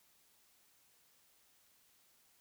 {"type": "silence", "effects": ["white hiss -70 dBFS RMS until 2.4 s"]}